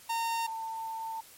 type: tone pair in turn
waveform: 45% pulse / sine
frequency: 917 / 896.1 Hz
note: A#5 / A5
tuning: -29 / +31 cents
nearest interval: unison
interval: 40 cents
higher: first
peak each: -29 / -34 dBFS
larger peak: first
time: 0.09-0.47 / 0.47-1.21 s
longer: second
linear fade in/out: 10 ms
effects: white hiss -54 dBFS RMS until 1.37 s + MP3 64 kbps